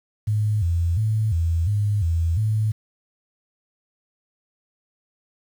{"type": "tone with pitch steps", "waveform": "sine", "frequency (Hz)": [106.2, 85.2, 108.9, 83.3, 103.5, 83.2, 108.2], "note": ["G#2", "F2", "A2", "E2", "G#2", "E2", "A2"], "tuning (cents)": [39, -42, -17, 19, -5, 17, -29], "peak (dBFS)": -18, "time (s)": [0.27, 2.72], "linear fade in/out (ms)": 10, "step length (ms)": 350, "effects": ["8-bit"]}